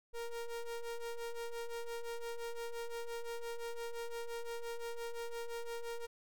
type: ring-modulated tone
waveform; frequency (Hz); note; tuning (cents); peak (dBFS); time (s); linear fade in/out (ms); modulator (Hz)
square; 233.1; A#3; 0; -37; 0.13-6.07; 20; 236
effects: none